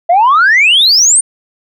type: exponential sweep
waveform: sine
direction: up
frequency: 659.3 to 9120 Hz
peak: -3 dBFS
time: 0.09-1.21 s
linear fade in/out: 10 ms
effects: tanh soft clip ceiling -2 dBFS